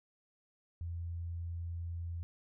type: tone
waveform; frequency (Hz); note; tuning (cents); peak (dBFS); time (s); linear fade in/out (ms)
sine; 85; F2; -46; -37; 0.81-2.23; 0
effects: none